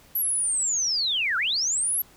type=linear two-way sweep; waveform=sine; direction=down then up; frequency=11870 to 1324 to 11870 Hz; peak=-22 dBFS; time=0.15-2.02 s; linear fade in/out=5 ms; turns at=1.37 s; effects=pink hiss -54 dBFS RMS until 2.16 s